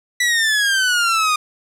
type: exponential sweep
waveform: sawtooth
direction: down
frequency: 1975.5 to 1220 Hz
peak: -11 dBFS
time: 0.2-1.36 s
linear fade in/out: 5 ms
effects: low-pass 10000 Hz 12 dB/octave + 8-bit